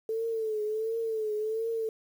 sine tone with vibrato, 440 Hz, A4, in tune, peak -28 dBFS, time 0.09-1.89 s, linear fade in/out 2 ms, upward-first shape triangle, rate 1.4 Hz, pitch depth 76 cents each way, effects 9-bit

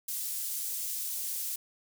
pink high-pass noise, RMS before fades -35 dBFS, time 0.08-1.56 s, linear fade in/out 5 ms, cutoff 8900 Hz, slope 12 dB/octave, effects none

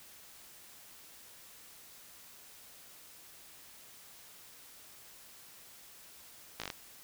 slowing click train, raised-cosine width 0.2 ms, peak -20 dBFS, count 6, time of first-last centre 6.6-6.702 s, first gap 17 ms, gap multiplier 1.09, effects white hiss -55 dBFS RMS until 7.03 s

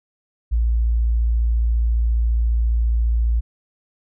sine tone, 57.3 Hz, A#1, 29 cents flat, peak -15 dBFS, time 0.51-3.41 s, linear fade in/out 20 ms, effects none

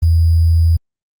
sine tone with sample-and-hold, 82.7 Hz, E2, 6 cents sharp, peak -8 dBFS, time 0.02-0.77 s, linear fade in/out 10 ms, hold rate 4900 Hz, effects Opus 24 kbps

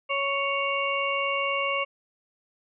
harmonic tone, 556 Hz, C#5, 5 cents sharp, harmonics 1 / 2 / 4 / 5, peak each -30 / -29 / -30 / -30 dBFS, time 0.09-1.85 s, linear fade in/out 20 ms, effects none

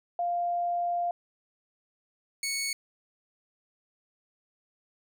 sine / 15% pulse tone pair in turn, 698 / 2216 Hz, F5 / C#7, -1 / -1 cents, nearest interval octave + minor sixth, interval 2000 cents, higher second, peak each -26 / -23 dBFS, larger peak second, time 0.19-1.11 / 2.43-2.73 s, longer first, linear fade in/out 2 ms, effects none

